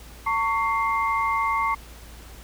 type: tone cluster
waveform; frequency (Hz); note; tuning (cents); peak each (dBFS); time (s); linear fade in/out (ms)
sine; 905 / 1118 / 2101; A5 / C#6 / C7; +48 / +14 / +7; -26 / -23 / -28; 0.26-1.75; 10
effects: added 57 Hz sine -43 dBFS peak until 2.43 s + pink hiss -47 dBFS RMS until 2.43 s